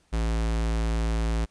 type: tone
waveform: square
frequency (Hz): 55.7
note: A1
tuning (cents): +22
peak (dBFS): -24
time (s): 0.12-1.46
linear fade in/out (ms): 20
effects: pink hiss -65 dBFS RMS until 1.5 s + resampled to 22050 Hz